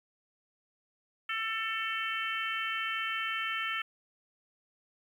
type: harmonic tone with a mistuned harmonic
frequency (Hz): 445.3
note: A4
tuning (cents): +21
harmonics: 3 / 4 / 5 / 6 / 7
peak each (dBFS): -36 / -37 / -38 / -39 / -39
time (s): 1.29-3.82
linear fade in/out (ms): 5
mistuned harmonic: 7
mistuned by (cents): -20
effects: 10-bit